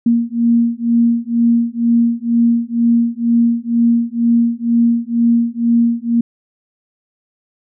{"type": "beating tone pair", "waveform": "sine", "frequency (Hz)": [233.1, 235.2], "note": ["A#3", "A#3"], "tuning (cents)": [0, 16], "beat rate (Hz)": 2.1, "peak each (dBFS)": -14, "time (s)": [0.06, 6.21], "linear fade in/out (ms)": 5, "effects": []}